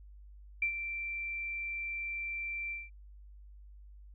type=tone with ADSR envelope; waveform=sine; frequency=2349 Hz; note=D7; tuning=in tune; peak=-26 dBFS; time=0.62-2.9 s; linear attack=4 ms; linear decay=91 ms; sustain=-9 dB; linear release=190 ms; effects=added 50 Hz sine -50 dBFS peak until 4.14 s